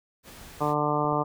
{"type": "noise", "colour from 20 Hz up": "pink", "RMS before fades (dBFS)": -46, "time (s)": [0.23, 0.75], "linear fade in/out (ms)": 50}
{"type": "harmonic tone", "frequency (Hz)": 148.6, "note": "D3", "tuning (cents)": 21, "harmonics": [1, 2, 3, 4, 5, 6, 7, 8], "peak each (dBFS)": [-31, -31, -31, -31, -31, -31, -31, -31], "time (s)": [0.6, 1.24], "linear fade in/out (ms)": 20}
{"type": "clicks", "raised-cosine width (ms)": 2, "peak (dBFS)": -29, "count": 2, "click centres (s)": [1.049, 1.125]}
{"effects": []}